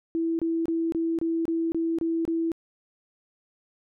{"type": "tone bursts", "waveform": "sine", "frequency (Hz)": 329.6, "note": "E4", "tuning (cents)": 0, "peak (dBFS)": -23, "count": 9, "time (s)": [0.15, 2.518], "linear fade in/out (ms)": 0, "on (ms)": 240, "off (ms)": 26, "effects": []}